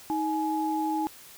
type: tone pair together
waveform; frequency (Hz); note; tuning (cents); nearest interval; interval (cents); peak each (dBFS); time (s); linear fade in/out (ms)
sine; 315.4 / 842; D#4 / G#5; +24 / +24; octave + perfect fourth; 1700; -28; 0.1-1.07; 0
effects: white hiss -49 dBFS RMS until 1.37 s